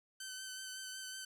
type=tone with vibrato; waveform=10% pulse; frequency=1530 Hz; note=G6; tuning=42 cents flat; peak=-35 dBFS; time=0.2-1.25 s; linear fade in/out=5 ms; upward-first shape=sine; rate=5.4 Hz; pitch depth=18 cents each way; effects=none